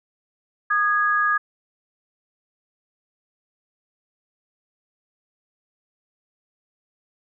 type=tone pair together; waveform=sine; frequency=1227.5 / 1661.2 Hz; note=D#6 / G#6; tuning=-24 / 0 cents; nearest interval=perfect fourth; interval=524 cents; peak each=-20 dBFS; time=0.7-1.38 s; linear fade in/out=10 ms; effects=none